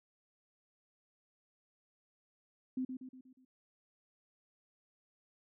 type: tone with echo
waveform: sine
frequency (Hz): 257.5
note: C4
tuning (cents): -28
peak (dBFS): -33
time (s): 2.77-2.85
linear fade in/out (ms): 5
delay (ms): 120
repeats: 5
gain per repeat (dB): -6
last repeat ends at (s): 3.45
effects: none